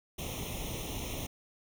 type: noise with comb filter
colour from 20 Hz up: pink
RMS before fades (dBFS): -38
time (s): 0.18-1.27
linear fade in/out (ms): 10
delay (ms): 0.32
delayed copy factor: +0.9
effects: none